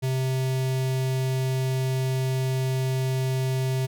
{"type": "tone with notch filter", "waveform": "square", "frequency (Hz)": 130.81, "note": "C3", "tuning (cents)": 0, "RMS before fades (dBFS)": -25, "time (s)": [0.02, 3.87], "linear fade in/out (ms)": 20, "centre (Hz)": 1300, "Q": 1.5, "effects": []}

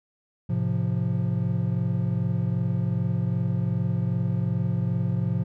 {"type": "chord", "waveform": "triangle", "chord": "F major", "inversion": "first", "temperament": "equal with one note detuned", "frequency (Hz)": [108.24, 130.81, 174.61], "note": ["A2", "C3", "F3"], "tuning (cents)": [-28, 0, 0], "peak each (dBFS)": -25, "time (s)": [0.49, 5.44], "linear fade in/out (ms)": 10, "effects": []}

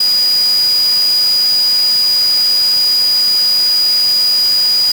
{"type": "tone in noise", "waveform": "sine", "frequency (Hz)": 4902, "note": "D#8", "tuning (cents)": -27, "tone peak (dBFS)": -9, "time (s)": [0, 4.92], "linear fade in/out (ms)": 5, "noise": "white", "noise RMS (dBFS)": -25, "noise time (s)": [0, 4.92], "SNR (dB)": 13, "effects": []}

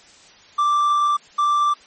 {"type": "tone bursts at uneven times", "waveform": "triangle", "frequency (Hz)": 1174.7, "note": "D6", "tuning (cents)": 0, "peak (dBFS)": -13, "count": 2, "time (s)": [[0.58, 1.17], [1.38, 1.74]], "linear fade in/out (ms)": 10, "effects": ["white hiss -48 dBFS RMS until 1.86 s", "MP3 32 kbps"]}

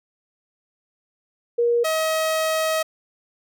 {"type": "tone pair in turn", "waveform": ["sine", "sawtooth"], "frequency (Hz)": [473.9, 635.7], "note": ["A#4", "D#5"], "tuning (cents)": [28, 37], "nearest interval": "perfect fourth", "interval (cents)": 509, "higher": "second", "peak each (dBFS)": -16, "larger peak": "neither", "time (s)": [[1.58, 1.84], [1.84, 2.83]], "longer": "second", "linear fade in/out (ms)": 10, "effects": []}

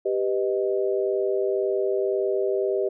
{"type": "chord", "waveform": "sine", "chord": "G augmented", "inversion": "none", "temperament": "equal", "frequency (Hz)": [392, 493.9, 622.3], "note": ["G4", "B4", "D#5"], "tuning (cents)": [0, 0, 0], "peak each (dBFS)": [-23, -28, -28], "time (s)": [0.05, 2.89], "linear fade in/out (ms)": 10, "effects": []}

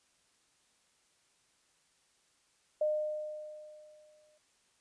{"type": "tone with exponential decay", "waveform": "sine", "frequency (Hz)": 609, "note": "D#5", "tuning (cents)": -37, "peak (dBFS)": -26, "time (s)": [2.81, 4.38], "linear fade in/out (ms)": 5, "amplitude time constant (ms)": 340, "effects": ["white hiss -71 dBFS RMS until 4.8 s", "resampled to 22050 Hz"]}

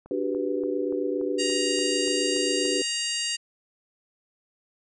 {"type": "click train", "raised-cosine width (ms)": 1, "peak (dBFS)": -32, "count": 10, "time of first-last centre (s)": [0.06, 2.654], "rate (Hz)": 3.47}
{"type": "chord", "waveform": "sine", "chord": "G major seventh", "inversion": "second", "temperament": "equal with one note detuned", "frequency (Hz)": [293.7, 370, 397.5, 493.9], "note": ["D4", "F#4", "G4", "B4"], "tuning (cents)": [0, 0, 24, 0], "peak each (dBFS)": -30, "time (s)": [0.11, 2.82], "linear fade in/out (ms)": 2}
{"type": "harmonic tone", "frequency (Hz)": 940, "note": "A#5", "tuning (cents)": 14, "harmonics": [2, 3, 4, 5, 6, 7, 8, 9, 10], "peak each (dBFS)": [-37, -30, -41, -31, -43, -36, -34, -41, -43], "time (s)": [1.38, 3.37], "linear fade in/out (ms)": 20}
{"effects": []}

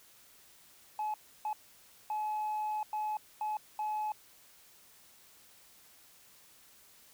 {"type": "tone bursts at uneven times", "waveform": "sine", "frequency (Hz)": 853, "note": "G#5", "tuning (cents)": 46, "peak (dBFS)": -30, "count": 6, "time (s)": [[0.99, 1.14], [1.45, 1.53], [2.1, 2.83], [2.93, 3.17], [3.41, 3.57], [3.79, 4.12]], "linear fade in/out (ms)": 2, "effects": ["tanh soft clip ceiling -30 dBFS", "white hiss -60 dBFS RMS until 7.13 s"]}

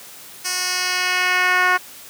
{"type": "tone with band-pass filter sweep", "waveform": "10% pulse", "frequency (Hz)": 364.4, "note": "F#4", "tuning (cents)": -26, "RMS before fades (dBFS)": -19, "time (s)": [0.44, 1.78], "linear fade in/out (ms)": 20, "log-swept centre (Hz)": [7100, 1400], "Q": 1.2, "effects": ["white hiss -40 dBFS RMS until 2.09 s", "high-pass 100 Hz 12 dB/octave"]}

